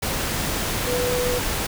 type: tone in noise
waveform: sine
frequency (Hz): 493.9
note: B4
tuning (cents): 0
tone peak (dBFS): -22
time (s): 0.87-1.39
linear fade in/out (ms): 10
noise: pink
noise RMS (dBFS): -25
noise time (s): 0.02-1.67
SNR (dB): 0
effects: none